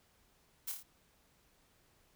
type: noise with echo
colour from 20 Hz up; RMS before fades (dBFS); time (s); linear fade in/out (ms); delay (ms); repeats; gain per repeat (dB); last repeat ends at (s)
blue; -39; 0.67-0.72; 10; 28; 4; -4; 0.832
effects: pink hiss -70 dBFS RMS until 2.15 s